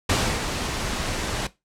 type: noise with ADSR envelope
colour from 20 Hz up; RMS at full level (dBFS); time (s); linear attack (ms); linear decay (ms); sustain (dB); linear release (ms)
pink; -20; 0.09-1.47; 7; 290; -7; 4
effects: noise-tail reverb RT60 0.2 s tail -17 dB re dry + low-pass 8000 Hz 12 dB/octave